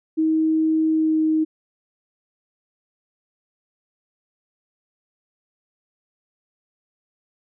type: tone with pitch glide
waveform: sine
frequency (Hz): 316.9 to 314.2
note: D#4 to D#4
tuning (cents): +32 to +17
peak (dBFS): -16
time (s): 0.17-1.45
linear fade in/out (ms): 20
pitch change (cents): -15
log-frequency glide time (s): 0.89-1.19
effects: none